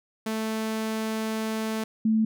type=tone pair in turn; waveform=sawtooth / sine; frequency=220 / 220 Hz; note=A3 / A3; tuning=0 / 0 cents; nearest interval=unison; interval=0 cents; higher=neither; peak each=-23 / -19 dBFS; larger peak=second; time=0.26-1.84 / 2.05-2.25 s; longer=first; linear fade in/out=5 ms; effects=none